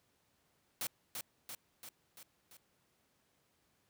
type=noise with echo; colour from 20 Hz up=white; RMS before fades=-38 dBFS; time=0.81-0.87 s; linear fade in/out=2 ms; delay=340 ms; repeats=5; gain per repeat=-4 dB; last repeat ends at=2.57 s; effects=pink hiss -75 dBFS RMS until 3.89 s + high-pass 80 Hz 12 dB/octave